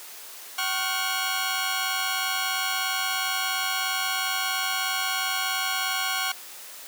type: tone cluster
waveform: 15% pulse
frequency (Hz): 761 / 1100 / 1425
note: F#5 / C#6 / F6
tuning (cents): +48 / -14 / +34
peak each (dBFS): -23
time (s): 0.58-6.32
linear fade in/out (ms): 5
effects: white hiss -42 dBFS RMS until 6.87 s + high-pass 400 Hz 12 dB/octave